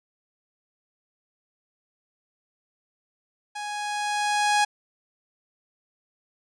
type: tone with level ramp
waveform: sawtooth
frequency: 831 Hz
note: G#5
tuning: 1 cent sharp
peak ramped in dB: -28 to -14 dBFS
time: 3.55-4.65 s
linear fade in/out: 10 ms
effects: resampled to 22050 Hz